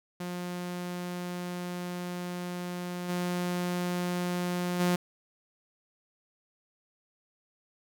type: tone with level steps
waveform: sawtooth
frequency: 177.7 Hz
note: F3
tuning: 30 cents sharp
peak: -30 / -25 / -20 dBFS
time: 0.2-4.96 s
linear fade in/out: 5 ms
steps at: 3.08 / 4.79 s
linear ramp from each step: 20 ms
effects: none